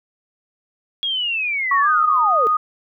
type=linear sweep; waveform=sine; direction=down; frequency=3322 to 423.6 Hz; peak=-19 dBFS; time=1.03-2.47 s; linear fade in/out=0 ms
type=tone with pitch glide; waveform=sine; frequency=1116 to 1238.3 Hz; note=C#6 to D#6; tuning=+11 to -9 cents; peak=-14 dBFS; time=1.71-2.57 s; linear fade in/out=5 ms; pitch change=+180 cents; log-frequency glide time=1.81-1.9 s
effects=none